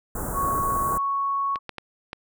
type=band-stop noise; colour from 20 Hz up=pink; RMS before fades=-30 dBFS; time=0.15-0.98 s; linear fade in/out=5 ms; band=1500 to 7400 Hz; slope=48 dB/octave
type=tone; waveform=sine; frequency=1108.7 Hz; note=C#6; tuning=in tune; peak=-22 dBFS; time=0.33-1.59 s; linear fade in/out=50 ms
type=clicks; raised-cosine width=0.3 ms; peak=-17 dBFS; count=4; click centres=1.558 / 1.693 / 1.783 / 2.131 s
effects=none